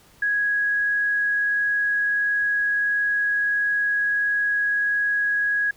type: tone with frequency modulation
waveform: sine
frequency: 1661.2 Hz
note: G#6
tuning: in tune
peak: -19 dBFS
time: 0.22-5.71 s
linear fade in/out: 5 ms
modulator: 21.5 Hz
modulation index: 0.22
effects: pink hiss -54 dBFS RMS until 5.76 s